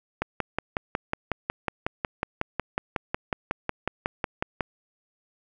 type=click train; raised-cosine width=0.5 ms; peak=-10 dBFS; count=25; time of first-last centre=0.22-4.608 s; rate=5.47 Hz; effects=none